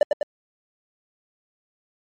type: tone with echo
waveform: triangle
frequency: 590 Hz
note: D5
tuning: 8 cents sharp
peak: -10 dBFS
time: 0.01-0.03 s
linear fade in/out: 2 ms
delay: 100 ms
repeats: 2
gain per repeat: -4 dB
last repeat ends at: 0.23 s
effects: MP3 48 kbps